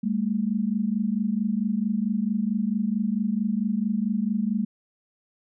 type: tone pair together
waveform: sine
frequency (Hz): 200 / 224.5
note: G3 / A3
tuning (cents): +35 / +35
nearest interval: major second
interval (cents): 200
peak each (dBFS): -25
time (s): 0.03-4.65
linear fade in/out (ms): 10
effects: none